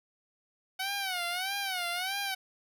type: tone with vibrato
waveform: 10% pulse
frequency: 746 Hz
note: F#5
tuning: 14 cents sharp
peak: -23 dBFS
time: 0.79-2.35 s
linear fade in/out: 10 ms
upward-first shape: sine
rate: 1.6 Hz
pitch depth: 130 cents each way
effects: none